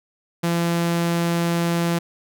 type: tone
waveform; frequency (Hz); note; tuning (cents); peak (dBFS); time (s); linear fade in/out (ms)
sawtooth; 170; F3; -46; -15; 0.43-1.99; 10
effects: none